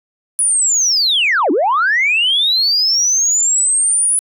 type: linear two-way sweep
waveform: sine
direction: down then up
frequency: 10000 to 261.6 to 10000 Hz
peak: -10 dBFS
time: 0.39-4.19 s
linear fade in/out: 0 ms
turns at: 1.51 s
effects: tanh soft clip ceiling -7 dBFS